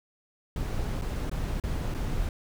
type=noise with dropouts; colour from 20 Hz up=brown; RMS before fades=-30 dBFS; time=0.56-2.29 s; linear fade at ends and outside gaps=2 ms; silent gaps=1.014-1.02 / 1.297-1.314 / 1.6-1.637 / 1.942-1.946 s; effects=none